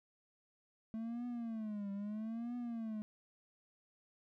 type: tone with vibrato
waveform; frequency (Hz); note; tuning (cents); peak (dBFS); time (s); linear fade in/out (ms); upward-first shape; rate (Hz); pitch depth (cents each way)
triangle; 220; A3; 0; -37; 0.94-3.02; 0; triangle; 0.77; 190
effects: none